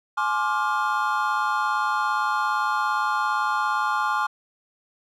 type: chord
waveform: triangle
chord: D half-diminished seventh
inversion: second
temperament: just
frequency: 845.8 / 1057.2 / 1174.7 / 1409.6 Hz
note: Ab5 / C6 / D6 / F6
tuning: +31 / +18 / 0 / +16 cents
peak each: -25 dBFS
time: 0.17-4.27 s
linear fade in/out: 10 ms
effects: none